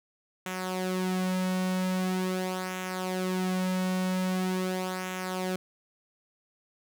sawtooth tone with flanger, 185 Hz, F#3, in tune, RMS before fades -30 dBFS, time 0.46-5.56 s, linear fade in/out 2 ms, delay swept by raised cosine 0.21 to 3.01 ms, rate 0.43 Hz, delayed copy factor -0.6, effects none

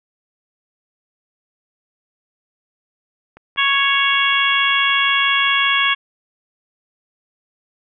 click train, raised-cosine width 0.5 ms, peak -26 dBFS, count 14, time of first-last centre 3.37-5.856 s, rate 5.23 Hz
harmonic tone, 554.4 Hz, C#5, in tune, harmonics 2 / 3 / 4 / 5 / 6, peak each -20 / -20 / -20 / -20 / -20 dBFS, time 3.57-5.95 s, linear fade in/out 20 ms
effects none

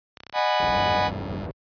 clicks, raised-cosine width 0.2 ms, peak -22 dBFS, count 8, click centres 0.172 / 0.204 / 0.235 / 0.267 / 0.297 / 0.327 / 0.359 / 0.389 s
40% pulse chord, G# minor seventh, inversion second, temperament equal with one note detuned, 610.5 / 740 / 830.6 / 987.8 Hz, D#5 / F#5 / G#5 / B5, -33 / 0 / 0 / 0 cents, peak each -25 dBFS, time 0.33-1.11 s, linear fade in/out 50 ms
pink low-pass noise, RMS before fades -32 dBFS, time 0.6-1.51 s, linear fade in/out 0 ms, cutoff 700 Hz, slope 12 dB/octave
25% pulse tone, 95.6 Hz, G2, 43 cents flat, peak -28 dBFS, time 0.73-1.47 s, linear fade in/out 20 ms
effects high-pass 60 Hz 12 dB/octave + resampled to 11025 Hz

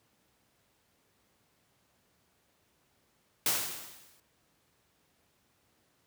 white noise with exponential decay, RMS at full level -26 dBFS, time 3.46-4.2 s, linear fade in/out 2 ms, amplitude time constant 160 ms, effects pink hiss -71 dBFS RMS until 6.06 s + high-pass 80 Hz 12 dB/octave

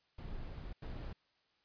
brown noise bursts at uneven times, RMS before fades -44 dBFS, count 2, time 0.18-0.73 / 0.82-1.13 s, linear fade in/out 5 ms, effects white hiss -75 dBFS RMS until 1.64 s + resampled to 11025 Hz

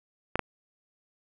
clicks, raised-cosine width 0.5 ms, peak -11 / -11 dBFS, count 2, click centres 0.356 / 0.393 s, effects none

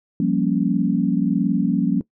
sine chord, G half-diminished seventh, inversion third, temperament equal, 174.61 / 196 / 233.1 / 277.2 Hz, F3 / G3 / Bb3 / Db4, 0 / 0 / 0 / 0 cents, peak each -22 dBFS, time 0.2-2.01 s, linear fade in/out 2 ms, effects noise-tail reverb RT60 0.1 s tail -19 dB re dry

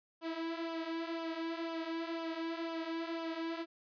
sawtooth tone with flanger, 329.3 Hz, E4, 2 cents flat, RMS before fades -39 dBFS, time 0.21-3.66 s, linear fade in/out 50 ms, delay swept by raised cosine 0.47 to 4.67 ms, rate 2 Hz, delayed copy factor -0.65, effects resampled to 11025 Hz

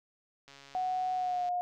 click train, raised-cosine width 0.2 ms, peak -35 dBFS, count 141, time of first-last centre 0.48-1.487 s, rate 139 Hz
sine tone with pitch glide, 740 to 715.2 Hz, F#5 to F5, 0 to +41 cents, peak -29 dBFS, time 0.75-1.61 s, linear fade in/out 0 ms, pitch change -59 cents, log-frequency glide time 1.14-1.46 s
effects none

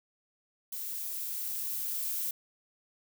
violet noise with level ramp, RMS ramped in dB -38 to -33 dBFS, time 0.72-2.31 s, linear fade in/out 5 ms, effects none

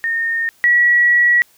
sine tone pair in turn, 1834 / 1928.4 Hz, A#6 / B6, -29 / -42 cents, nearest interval minor second, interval 87 cents, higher second, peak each -16 / -9 dBFS, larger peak second, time 0.04-0.49 / 0.64-1.42 s, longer second, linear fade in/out 0 ms, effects white hiss -53 dBFS RMS until 1.57 s

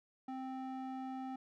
square tone with band-pass filter, 261.6 Hz, C4, in tune, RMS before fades -43 dBFS, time 0.28-1.36 s, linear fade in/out 5 ms, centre 550 Hz, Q 4.3, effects none

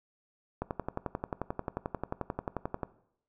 click train, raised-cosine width 1 ms, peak -18 dBFS, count 26, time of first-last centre 0.62-2.832 s, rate 11.3 Hz, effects noise-tail reverb RT60 0.7 s tail -18 dB re dry

